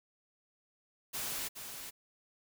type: noise with echo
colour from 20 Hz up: white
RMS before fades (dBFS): -38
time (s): 1.13-1.49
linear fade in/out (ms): 20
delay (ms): 420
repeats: 1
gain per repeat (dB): -7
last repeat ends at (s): 1.91
effects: none